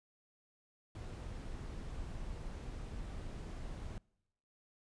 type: noise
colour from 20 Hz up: brown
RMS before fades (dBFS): -44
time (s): 0.95-3.98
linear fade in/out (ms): 2
effects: noise-tail reverb RT60 0.9 s tail -26 dB re dry + resampled to 22050 Hz